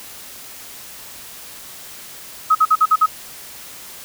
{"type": "tone bursts", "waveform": "sine", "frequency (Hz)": 1271, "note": "D#6", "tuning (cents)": 36, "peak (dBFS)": -9, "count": 6, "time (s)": [2.5, 3.062], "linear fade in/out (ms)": 10, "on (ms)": 52, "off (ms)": 50, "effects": ["white hiss -37 dBFS RMS until 4.04 s"]}